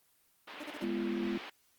white band-pass noise, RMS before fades -46 dBFS, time 0.47-1.5 s, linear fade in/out 10 ms, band 260 to 3200 Hz, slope 24 dB/octave
25% pulse tone bursts, 296.6 Hz, D4, 17 cents sharp, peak -37 dBFS, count 4, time 0.6-0.843 s, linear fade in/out 5 ms, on 36 ms, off 33 ms
sine chord, F diminished, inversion first, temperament equal with one note detuned, 207.7 / 246.9 / 341.4 Hz, Ab3 / Cb4 / F4, 0 / 0 / -39 cents, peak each -36 / -37 / -35 dBFS, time 0.82-1.38 s, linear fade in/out 5 ms
effects white hiss -70 dBFS RMS until 1.78 s + Opus 24 kbps

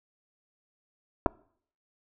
clicks, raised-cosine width 1 ms, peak -9 dBFS, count 2, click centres 1.261 / 1.264 s, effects noise-tail reverb RT60 0.6 s tail -25 dB re dry

